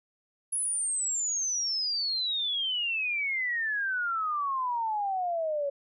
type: exponential sweep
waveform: sine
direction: down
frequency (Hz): 10580 to 554.4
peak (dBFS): -27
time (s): 0.52-5.7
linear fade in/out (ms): 10
effects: none